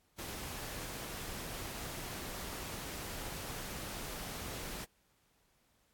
pink noise, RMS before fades -43 dBFS, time 0.18-4.85 s, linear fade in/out 10 ms, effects pink hiss -73 dBFS RMS until 5.93 s + AAC 64 kbps

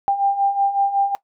sine beating tone pair, 791 / 796.4 Hz, G5 / G5, +15 / +27 cents, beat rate 5.4 Hz, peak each -22 / -17 dBFS, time 0.08-1.15 s, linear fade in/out 0 ms, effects noise-tail reverb RT60 0.1 s tail -19 dB re dry

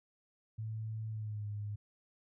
sine tone with pitch glide, 110 to 103.83 Hz, A2 to G#2, 0 to 0 cents, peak -37 dBFS, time 0.58-1.76 s, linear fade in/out 10 ms, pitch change -100 cents, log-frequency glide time 1.09-1.46 s, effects none

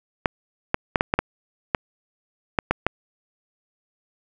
clicks, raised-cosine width 0.5 ms, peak -3 dBFS, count 10, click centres 0.258 / 0.744 / 0.958 / 1.009 / 1.139 / 1.19 / 1.748 / 2.588 / 2.71 / 2.866 s, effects none

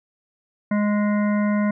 harmonic tone, 207.7 Hz, G#3, in tune, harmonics 1 / 3 / 5 / 7 / 9 / 10, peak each -18 / -28 / -32 / -35 / -37 / -38 dBFS, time 0.71-1.71 s, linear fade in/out 5 ms, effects none

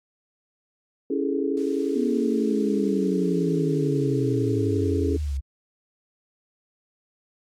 sine chord, A major seventh, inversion first, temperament equal with one note detuned, 277.2 / 329.6 / 408.9 / 440 Hz, C#4 / E4 / G#4 / A4, 0 / 0 / -27 / 0 cents, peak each -26 / -29 / -27 / -30 dBFS, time 1.1-5.17 s, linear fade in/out 5 ms
blue noise, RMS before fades -43 dBFS, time 1.57-5.37 s, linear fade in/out 0 ms
sine linear sweep, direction down, 248.7 to 65.41 Hz, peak -24 dBFS, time 1.95-5.41 s, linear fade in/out 20 ms
effects low-pass 6000 Hz 12 dB/octave + AAC 64 kbps

